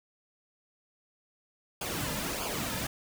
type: noise with flanger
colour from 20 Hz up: pink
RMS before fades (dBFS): -34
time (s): 1.81-2.87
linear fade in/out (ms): 5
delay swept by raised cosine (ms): 0.51 to 2.71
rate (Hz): 1.6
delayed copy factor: -0.65
effects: none